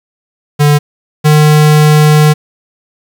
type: tone pair in turn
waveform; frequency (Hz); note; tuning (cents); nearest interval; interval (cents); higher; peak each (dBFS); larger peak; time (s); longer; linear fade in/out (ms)
square; 146.83 / 151.66; D3 / D#3; 0 / -44; minor second; 56; second; -5 / -4; second; 0.59-0.79 / 1.24-2.34; second; 20
effects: 7-bit